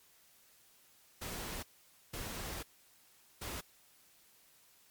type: noise bursts at uneven times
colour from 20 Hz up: pink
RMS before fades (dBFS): -42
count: 3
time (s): 1.21-1.63 / 2.13-2.63 / 3.41-3.61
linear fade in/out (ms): 10
effects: white hiss -65 dBFS RMS until 4.9 s + MP3 96 kbps